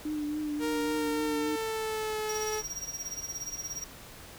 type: tone with vibrato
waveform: sine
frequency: 300.2 Hz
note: D4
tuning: 38 cents sharp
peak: -30 dBFS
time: 0.05-1.56 s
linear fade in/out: 5 ms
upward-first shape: triangle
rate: 3.6 Hz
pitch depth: 36 cents each way
type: tone with pitch glide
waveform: sawtooth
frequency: 466.2 to 430 Hz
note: A#4 to A4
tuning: 0 to -40 cents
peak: -27 dBFS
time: 0.59-2.63 s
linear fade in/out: 50 ms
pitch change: -140 cents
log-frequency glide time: 0.85-2.19 s
type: tone with tremolo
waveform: square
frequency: 5670 Hz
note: F8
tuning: 25 cents sharp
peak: -33 dBFS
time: 2.29-3.84 s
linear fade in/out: 2 ms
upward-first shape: sine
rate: 17 Hz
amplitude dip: 80%
effects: pink hiss -48 dBFS RMS until 4.38 s